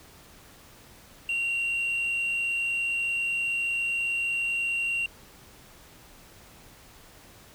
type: tone with frequency modulation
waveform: sine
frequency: 2755 Hz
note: F7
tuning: 24 cents flat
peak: -23 dBFS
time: 1.29-5.06 s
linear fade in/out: 2 ms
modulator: 63.2 Hz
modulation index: 0.41
effects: tanh soft clip ceiling -24 dBFS + pink hiss -52 dBFS RMS until 7.54 s